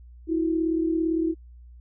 sine tone pair together, 324 / 361.7 Hz, E4 / F#4, -30 / -39 cents, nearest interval major second, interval 191 cents, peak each -22 / -29 dBFS, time 0.27-1.35 s, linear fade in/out 50 ms, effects added 60 Hz sine -44 dBFS peak until 1.8 s

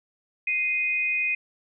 sine tone pair together, 2099 / 2489 Hz, C7 / D#7, +5 / 0 cents, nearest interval minor third, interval 295 cents, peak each -30 / -23 dBFS, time 0.47-1.35 s, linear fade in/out 5 ms, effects none

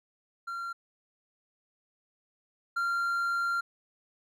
triangle tone pair in turn, 1377 / 1384.3 Hz, F6 / F6, -25 / -16 cents, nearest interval unison, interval 9 cents, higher second, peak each -32 / -25 dBFS, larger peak second, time 0.47-0.73 / 2.76-3.61 s, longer second, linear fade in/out 10 ms, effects none

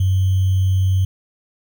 sine tone with sample-and-hold, 94.2 Hz, F#2, 32 cents sharp, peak -13 dBFS, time 0-1.05 s, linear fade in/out 5 ms, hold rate 3150 Hz, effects none

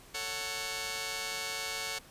5% pulse chord, F# minor, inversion first, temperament just, 444 / 555 / 740 Hz, A4 / C#5 / F#5, +16 / +2 / 0 cents, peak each -29 dBFS, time 0.14-1.99 s, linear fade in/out 10 ms, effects pink hiss -55 dBFS RMS until 2.1 s + resampled to 32000 Hz

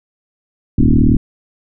sine tone with frequency modulation, 121.1 Hz, B2, 34 cents flat, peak -7 dBFS, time 0.78-1.17 s, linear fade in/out 5 ms, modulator 38.4 Hz, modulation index 4.6, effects none

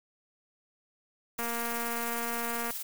blue noise with tremolo, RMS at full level -36 dBFS, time 1.38-2.83 s, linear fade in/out 10 ms, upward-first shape sine, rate 19 Hz, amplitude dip 35%
click train, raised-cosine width 0.5 ms, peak -21 dBFS, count 309, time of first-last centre 1.39-2.706 s, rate 234 Hz
effects none

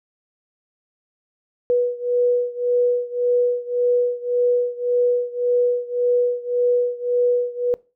sine beating tone pair, 488 / 489.8 Hz, B4 / B4, -21 / -14 cents, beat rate 1.8 Hz, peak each -19 / -21 dBFS, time 1.7-7.74 s, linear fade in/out 0 ms, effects noise-tail reverb RT60 0.3 s tail -22 dB re dry

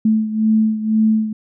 sine beating tone pair, 217.9 / 219.9 Hz, A3 / A3, -17 / -1 cents, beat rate 2 Hz, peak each -14 / -19 dBFS, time 0.05-1.33 s, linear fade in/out 5 ms, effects none

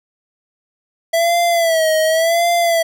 square tone with vibrato, 659.3 Hz, E5, in tune, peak -13 dBFS, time 1.13-2.83 s, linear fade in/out 10 ms, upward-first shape sine, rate 0.9 Hz, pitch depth 82 cents each way, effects none

